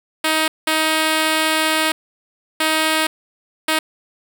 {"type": "tone bursts at uneven times", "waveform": "5% pulse", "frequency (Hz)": 315.1, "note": "D#4", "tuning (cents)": 22, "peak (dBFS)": -4, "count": 4, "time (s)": [[0.24, 0.48], [0.67, 1.92], [2.6, 3.07], [3.68, 3.79]], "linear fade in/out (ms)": 5, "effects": []}